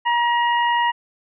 harmonic tone, 951 Hz, A#5, 34 cents sharp, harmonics 1 / 2 / 3, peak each -17 / -23 / -28 dBFS, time 0.05-0.92 s, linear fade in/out 20 ms, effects none

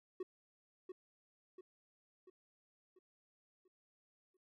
triangle tone with echo, 370.7 Hz, F#4, 3 cents sharp, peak -37 dBFS, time 0.2-0.23 s, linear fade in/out 5 ms, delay 690 ms, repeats 6, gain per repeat -6 dB, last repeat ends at 4.37 s, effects none

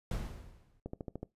brown noise with exponential decay, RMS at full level -32 dBFS, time 0.11-0.8 s, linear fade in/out 2 ms, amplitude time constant 150 ms
click train, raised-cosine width 2 ms, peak -26 dBFS, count 6, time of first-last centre 0.86-1.23 s, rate 13.5 Hz
effects noise-tail reverb RT60 0.2 s tail -21 dB re dry + resampled to 32000 Hz

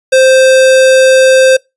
square tone, 523.3 Hz, C5, in tune, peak -4 dBFS, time 0.12-1.57 s, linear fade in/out 10 ms, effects noise-tail reverb RT60 0.2 s tail -24 dB re dry + resampled to 24000 Hz

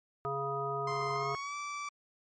harmonic tone, 138.59 Hz, C#3, in tune, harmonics 1 / 3 / 5 / 7 / 9, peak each -41 / -37 / -39 / -42 / -36 dBFS, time 0.25-1.35 s, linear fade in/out 0 ms
30% pulse tone with pitch glide, 1046.5 to 1161.2 Hz, C6 to D6, 0 to -20 cents, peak -34 dBFS, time 0.87-1.89 s, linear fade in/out 5 ms, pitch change +180 cents, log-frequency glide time 1.15-1.55 s
effects MP3 32 kbps

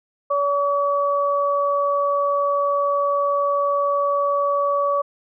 sine tone pair together, 569 / 1138 Hz, C#5 / C#6, +45 / +45 cents, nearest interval octave, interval 1200 cents, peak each -20 / -20 dBFS, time 0.3-5.02 s, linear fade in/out 10 ms, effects none

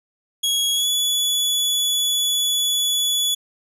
sawtooth tone with pitch glide, 3322 to 3417 Hz, G#7 to G#7, 0 to +49 cents, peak -15 dBFS, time 0.43-3.35 s, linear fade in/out 10 ms, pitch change +49 cents, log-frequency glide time 0.74-0.88 s, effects resampled to 32000 Hz

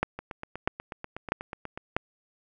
two click trains, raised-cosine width 0.5 ms, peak -9 / -21 dBFS, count 4 / 14, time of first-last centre 0.03-1.965 / 0.19-1.775 s, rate 1.55 / 8.2 Hz, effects none

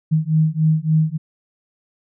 sine beating tone pair, 155.56 / 159.06 Hz, D#3 / D#3, 0 / +38 cents, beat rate 3.5 Hz, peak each -17 dBFS, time 0.11-1.18 s, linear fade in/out 20 ms, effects none

